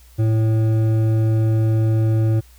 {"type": "tone with hard clipping", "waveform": "triangle", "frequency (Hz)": 110.7, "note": "A2", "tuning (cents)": 11, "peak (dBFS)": -16, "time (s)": [0.18, 2.41], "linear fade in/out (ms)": 20, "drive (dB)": 13, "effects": ["added 60 Hz sine -45 dBFS peak until 2.58 s", "white hiss -53 dBFS RMS until 2.58 s"]}